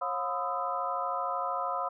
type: tone cluster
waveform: sine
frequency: 544 / 714 / 1009 / 1245 / 1318 Hz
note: C#5 / F5 / B5 / D#6 / E6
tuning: -33 / +38 / +37 / +1 / -1 cents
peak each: -38 / -35 / -34 / -35 / -38 dBFS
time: 0.01-1.89 s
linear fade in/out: 10 ms
effects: none